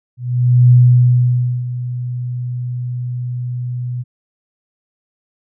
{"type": "tone with ADSR envelope", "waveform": "sine", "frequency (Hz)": 123.47, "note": "B2", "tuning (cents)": 0, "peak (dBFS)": -4, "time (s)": [0.17, 4.04], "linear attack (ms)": 540, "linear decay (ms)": 930, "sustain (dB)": -15, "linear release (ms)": 30, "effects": []}